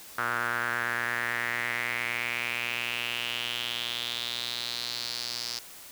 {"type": "tone with band-pass filter sweep", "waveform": "sawtooth", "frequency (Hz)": 119.4, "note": "A#2", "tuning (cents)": 42, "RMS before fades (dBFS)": -32, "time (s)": [0.18, 5.59], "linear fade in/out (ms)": 5, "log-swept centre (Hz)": [1400, 5000], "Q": 4.7, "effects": ["white hiss -47 dBFS RMS until 5.91 s"]}